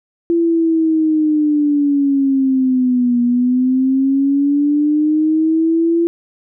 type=linear two-way sweep; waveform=sine; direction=down then up; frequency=339.8 to 240.2 to 339.8 Hz; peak=-11 dBFS; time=0.3-6.07 s; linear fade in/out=0 ms; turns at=3.21 s; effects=none